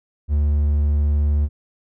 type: tone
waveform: triangle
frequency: 73.42 Hz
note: D2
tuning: in tune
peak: -13 dBFS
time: 0.28-1.49 s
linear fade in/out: 50 ms
effects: none